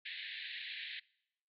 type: band-pass noise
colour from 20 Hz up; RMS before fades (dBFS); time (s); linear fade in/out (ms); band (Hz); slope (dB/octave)
pink; -45; 0.05-1; 10; 1700 to 4200; 96
effects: noise-tail reverb RT60 0.8 s tail -24 dB re dry